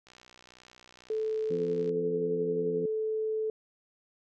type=click train; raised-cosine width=0.2 ms; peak=-36 dBFS; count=114; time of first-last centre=0.07-1.893 s; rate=62 Hz
type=tone; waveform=sine; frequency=436.4 Hz; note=A4; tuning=14 cents flat; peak=-28 dBFS; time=1.1-3.5 s; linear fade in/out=2 ms
type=harmonic tone; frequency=85 Hz; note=F2; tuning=46 cents flat; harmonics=2 / 3 / 4 / 5 / 6; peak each=-37 / -39 / -40 / -41 / -42 dBFS; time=1.5-2.86 s; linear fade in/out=5 ms
effects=none